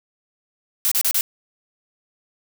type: noise bursts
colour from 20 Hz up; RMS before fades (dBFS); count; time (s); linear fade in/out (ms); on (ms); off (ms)
blue; -19; 4; 0.85-1.209; 0; 65; 33
effects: none